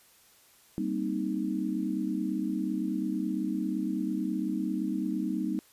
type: chord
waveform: sine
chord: C minor seventh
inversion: second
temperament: equal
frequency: 196 / 233.1 / 261.6 / 311.1 Hz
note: G3 / Bb3 / C4 / Eb4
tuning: 0 / 0 / 0 / 0 cents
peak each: -33 / -35 / -35 / -32 dBFS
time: 0.78-5.59 s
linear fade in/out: 0 ms
effects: white hiss -60 dBFS RMS until 5.72 s + resampled to 32000 Hz